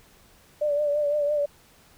sine tone with vibrato, 587.3 Hz, D5, in tune, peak -21 dBFS, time 0.61-1.46 s, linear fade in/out 10 ms, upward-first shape triangle, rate 5.9 Hz, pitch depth 49 cents each way, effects pink hiss -56 dBFS RMS until 1.97 s

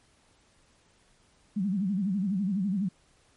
sine tone with vibrato, 194.5 Hz, G3, 13 cents flat, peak -25 dBFS, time 1.56-2.89 s, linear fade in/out 10 ms, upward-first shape sine, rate 12 Hz, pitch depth 150 cents each way, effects pink hiss -64 dBFS RMS until 3.36 s + MP3 48 kbps

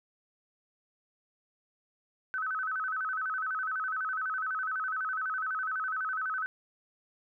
sine tone with vibrato, 1395 Hz, F6, 2 cents flat, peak -30 dBFS, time 2.34-6.46 s, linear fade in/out 0 ms, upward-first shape square, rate 12 Hz, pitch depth 150 cents each way, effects none

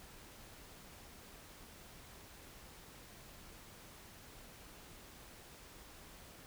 silence, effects pink hiss -56 dBFS RMS until 6.46 s

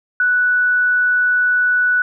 sine tone, 1480 Hz, F#6, in tune, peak -12 dBFS, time 0.2-2.02 s, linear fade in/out 2 ms, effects none

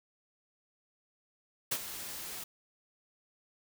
white noise with ADSR envelope, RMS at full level -30 dBFS, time 1.71-2.44 s, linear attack 11 ms, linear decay 56 ms, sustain -12 dB, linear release 6 ms, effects none

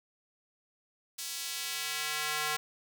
square tone with high-pass filter sweep, 151.8 Hz, D#3, 42 cents flat, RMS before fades -35 dBFS, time 1.18-2.57 s, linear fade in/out 10 ms, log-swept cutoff 5100 to 1100 Hz, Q 0.78, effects none

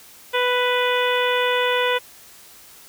harmonic tone, 494.9 Hz, B4, 4 cents sharp, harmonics 1 / 2 / 3 / 4 / 5 / 6 / 7, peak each -21 / -24 / -26 / -27 / -28 / -29 / -29 dBFS, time 0.33-1.99 s, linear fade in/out 20 ms, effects white hiss -46 dBFS RMS until 2.88 s

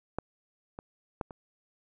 clicks, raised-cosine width 1 ms, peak -17 / -26 / -18 / -29 dBFS, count 4, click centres 0.186 / 0.789 / 1.212 / 1.308 s, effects none

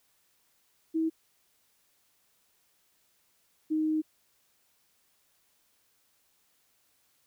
sine tone pair in turn, 322.1 / 311.7 Hz, E4 / D#4, -40 / +3 cents, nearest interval minor second, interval 57 cents, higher first, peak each -25 dBFS, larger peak neither, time 0.94-1.1 / 3.7-4.02 s, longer second, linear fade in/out 20 ms, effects white hiss -70 dBFS RMS until 7.26 s

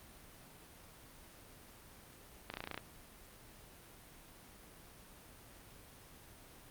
clicks, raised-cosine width 0.3 ms, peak -24 dBFS, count 9, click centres 2.501 / 2.539 / 2.571 / 2.605 / 2.64 / 2.674 / 2.713 / 2.744 / 2.777 s, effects pink hiss -57 dBFS RMS until 6.7 s + Opus 32 kbps

